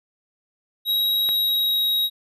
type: tone with pitch glide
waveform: square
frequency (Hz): 3831 to 3809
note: A#7 to A#7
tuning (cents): +47 to +37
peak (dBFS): -19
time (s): 0.85-2.1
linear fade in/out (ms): 50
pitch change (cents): -10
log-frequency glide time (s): 1.25-1.86
type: click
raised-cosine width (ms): 0.3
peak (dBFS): -17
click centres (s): 1.29
effects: none